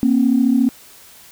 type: tone pair together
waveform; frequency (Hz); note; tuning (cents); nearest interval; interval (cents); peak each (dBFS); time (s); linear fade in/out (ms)
sine; 234.9 / 269.1; A#3 / C4; +13 / +49; major second; 236; -14; 0.03-0.69; 0
effects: tanh soft clip ceiling -4 dBFS + white hiss -44 dBFS RMS until 1.31 s